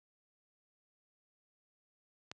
click, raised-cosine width 0.2 ms, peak -25 dBFS, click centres 2.315 s, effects high-pass 80 Hz 12 dB/octave + resampled to 24000 Hz

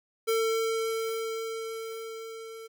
square tone with level ramp, 449.4 Hz, A4, 37 cents sharp, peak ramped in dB -24 to -42 dBFS, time 0.27-2.68 s, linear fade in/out 20 ms, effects none

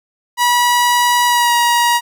sawtooth tone with pitch glide, 970 to 952.8 Hz, B5 to A#5, -31 to +38 cents, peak -7 dBFS, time 0.37-2.01 s, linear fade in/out 50 ms, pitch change -31 cents, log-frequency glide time 1.26-1.53 s, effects none

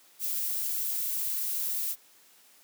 violet noise, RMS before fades -31 dBFS, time 0.19-1.96 s, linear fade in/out 50 ms, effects white hiss -59 dBFS RMS until 2.63 s + high-pass 200 Hz 12 dB/octave

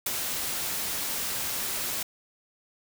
white noise with ADSR envelope, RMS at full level -26 dBFS, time 0.06-2.03 s, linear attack 6 ms, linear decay 23 ms, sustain -5 dB, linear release 4 ms, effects none

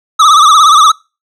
square tone with vibrato, 1226 Hz, D#6, 26 cents flat, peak -3 dBFS, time 0.19-0.92 s, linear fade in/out 10 ms, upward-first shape sine, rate 17 Hz, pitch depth 110 cents each way, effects noise-tail reverb RT60 0.3 s tail -26 dB re dry + low-pass 7000 Hz 12 dB/octave

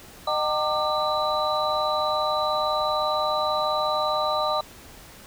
sine tone cluster, 612 / 765 / 913 / 1190 / 3969 Hz, D#5 / G5 / A#5 / D6 / B7, -29 / -42 / -36 / +22 / +8 cents, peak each -26 / -30 / -30 / -26 / -31 dBFS, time 0.27-4.61 s, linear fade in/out 5 ms, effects pink hiss -46 dBFS RMS until 5.26 s

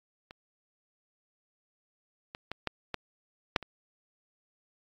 clicks, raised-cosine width 0.3 ms, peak -29 / -24 / -19 / -14 / -16 / -8 / -26 dBFS, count 7, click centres 0.309 / 2.349 / 2.516 / 2.673 / 2.943 / 3.562 / 3.627 s, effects AAC 48 kbps

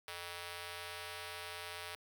5% pulse ring-modulated tone, 349.2 Hz, F4, in tune, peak -29 dBFS, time 0.08-1.95 s, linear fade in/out 0 ms, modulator 262 Hz, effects high-pass 100 Hz 12 dB/octave + 11-bit

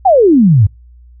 sine exponential sweep, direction down, 811 to 92.5 Hz, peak -4 dBFS, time 0.05-0.67 s, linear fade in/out 10 ms, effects noise-tail reverb RT60 0.2 s tail -24 dB re dry + added 60 Hz sine -37 dBFS peak until 1.2 s

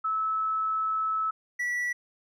sine / triangle tone pair in turn, 1302 / 1950.8 Hz, E6 / B6, -22 / -22 cents, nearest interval perfect fifth, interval 700 cents, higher second, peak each -25 dBFS, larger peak neither, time 0.04-1.31 / 1.59-1.93 s, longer first, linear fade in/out 10 ms, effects none

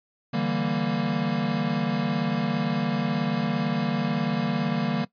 square chord, E half-diminished seventh, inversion third, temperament equal, 146.83 / 164.81 / 196 / 233.1 Hz, D3 / E3 / G3 / Bb3, 0 / 0 / 0 / 0 cents, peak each -31 / -31 / -30 / -28 dBFS, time 0.33-5.05 s, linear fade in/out 10 ms, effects noise-tail reverb RT60 0.1 s tail -19 dB re dry + resampled to 11025 Hz

